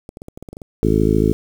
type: clicks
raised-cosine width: 2 ms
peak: -20 dBFS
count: 10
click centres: 0.091 / 0.171 / 0.219 / 0.284 / 0.375 / 0.426 / 0.488 / 0.53 / 0.569 / 0.618 s
type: harmonic tone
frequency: 53.6 Hz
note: A1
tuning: 45 cents flat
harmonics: 1 / 2 / 3 / 4 / 5 / 6 / 7 / 8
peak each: -21 / -21 / -21 / -21 / -21 / -21 / -21 / -21 dBFS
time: 0.83-1.33 s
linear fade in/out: 0 ms
effects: 7-bit